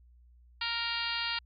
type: harmonic tone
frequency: 466.2 Hz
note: A#4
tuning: in tune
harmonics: 2 / 3 / 4 / 5 / 6 / 7 / 8 / 9 / 10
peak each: -41 / -39 / -40 / -41 / -37 / -41 / -41 / -39 / -40 dBFS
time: 0.61-1.39 s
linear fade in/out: 5 ms
effects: added 60 Hz sine -56 dBFS peak until 1.45 s